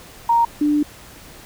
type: tone pair in turn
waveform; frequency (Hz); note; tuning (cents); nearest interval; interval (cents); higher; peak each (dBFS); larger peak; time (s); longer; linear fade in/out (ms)
sine; 932.3 / 296; A#5 / D4; 0 / +14; octave + minor sixth; 1986; first; -12 / -14; first; 0.29-0.45 / 0.61-0.83; second; 5
effects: pink hiss -42 dBFS RMS until 1.45 s